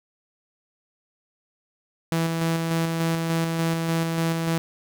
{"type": "tone with tremolo", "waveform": "sawtooth", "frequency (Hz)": 164.7, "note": "E3", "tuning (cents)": -1, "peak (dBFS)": -17, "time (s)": [2.12, 4.58], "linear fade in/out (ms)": 0, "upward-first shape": "square", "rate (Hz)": 3.4, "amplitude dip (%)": 30, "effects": []}